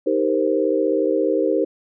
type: chord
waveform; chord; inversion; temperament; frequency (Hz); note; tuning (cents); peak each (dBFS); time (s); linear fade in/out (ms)
sine; C minor seventh; first; equal with one note detuned; 312.9 / 392 / 466.2 / 523.3; Eb4 / G4 / Bb4 / C5; +10 / 0 / 0 / 0; -22; 0.06-1.65; 10
effects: none